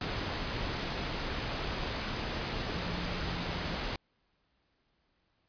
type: tone in noise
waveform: sine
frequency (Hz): 174.61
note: F3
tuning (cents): 0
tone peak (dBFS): -41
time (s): 2.74-3.74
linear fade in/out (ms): 2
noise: pink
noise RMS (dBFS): -35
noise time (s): 0.01-3.96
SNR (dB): -9
effects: pink hiss -75 dBFS RMS until 5.48 s + resampled to 11025 Hz